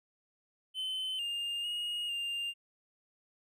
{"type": "tone with pitch steps", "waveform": "triangle", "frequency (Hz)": [3056, 2811, 2872, 2799], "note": ["G7", "F7", "F7", "F7"], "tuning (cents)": [-45, 11, 48, 3], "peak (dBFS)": -32, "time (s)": [0.74, 2.54], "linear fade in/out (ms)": 50, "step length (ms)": 450, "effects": []}